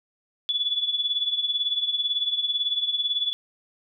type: tone with tremolo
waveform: sine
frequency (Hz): 3432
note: A7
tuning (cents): -44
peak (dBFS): -19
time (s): 0.49-3.33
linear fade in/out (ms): 0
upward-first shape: triangle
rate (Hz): 18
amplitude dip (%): 80
effects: none